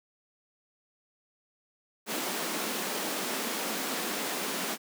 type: high-pass noise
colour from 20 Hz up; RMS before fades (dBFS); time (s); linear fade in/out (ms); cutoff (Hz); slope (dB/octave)
pink; -33; 2.06-4.78; 50; 190; 48
effects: none